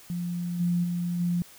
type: tone with level steps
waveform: sine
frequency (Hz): 174.61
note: F3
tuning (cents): 0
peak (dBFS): -28 / -22 / -26 / -23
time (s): 0.1-1.42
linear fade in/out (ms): 0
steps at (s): 0.59 / 0.83 / 1.19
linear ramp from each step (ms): 20
effects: white hiss -51 dBFS RMS until 1.58 s